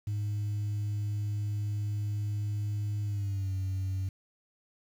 sine tone with pitch glide, 103.83 to 95.21 Hz, G#2 to G2, 0 to -50 cents, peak -27 dBFS, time 0.07-4.09 s, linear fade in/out 5 ms, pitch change -150 cents, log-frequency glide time 3.03-3.54 s, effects tanh soft clip ceiling -28 dBFS + 9-bit

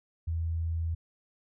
sine tone, 82.4 Hz, E2, in tune, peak -28 dBFS, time 0.27-0.95 s, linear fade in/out 10 ms, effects none

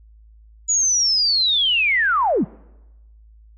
sine linear sweep, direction down, 6920 to 127 Hz, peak -15 dBFS, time 0.68-2.45 s, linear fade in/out 20 ms, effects noise-tail reverb RT60 1.0 s tail -24 dB re dry + added 54 Hz sine -45 dBFS peak until 3.57 s

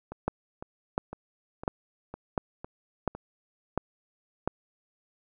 two click trains, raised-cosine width 1 ms, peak -12 / -24 dBFS, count 7 / 7, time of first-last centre 0.28-4.476 / 0.12-3.15 s, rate 1.43 / 1.98 Hz, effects none

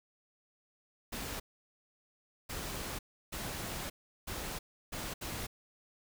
pink noise bursts at uneven times, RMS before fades -40 dBFS, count 6, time 1.12-1.4 / 2.49-2.99 / 3.32-3.9 / 4.27-4.59 / 4.92-5.14 / 5.21-5.47 s, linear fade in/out 10 ms, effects none

